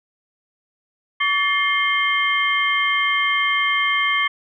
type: tone cluster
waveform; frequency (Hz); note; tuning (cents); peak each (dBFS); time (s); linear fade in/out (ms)
sine; 1138 / 1757 / 2127 / 3135; C#6 / A6 / C7 / G7; +45 / -3 / +28 / -1; -22 / -26 / -19 / -25; 1.2-4.28; 10
effects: none